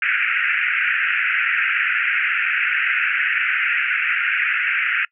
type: band-pass noise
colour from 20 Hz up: pink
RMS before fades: -20 dBFS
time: 0.02-5.05 s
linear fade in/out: 2 ms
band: 1400 to 2700 Hz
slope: 96 dB/octave
effects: noise-tail reverb RT60 0.1 s tail -24 dB re dry